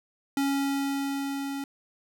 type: tone with level ramp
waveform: square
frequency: 277.2 Hz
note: C#4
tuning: in tune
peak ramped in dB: -24 to -32 dBFS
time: 0.37-1.64 s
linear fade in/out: 2 ms
effects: none